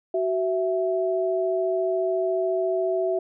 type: tone pair together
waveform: sine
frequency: 375.3 / 660 Hz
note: F#4 / E5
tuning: +25 / +2 cents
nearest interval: minor seventh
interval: 977 cents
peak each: -24 dBFS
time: 0.14-3.19 s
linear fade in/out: 5 ms
effects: none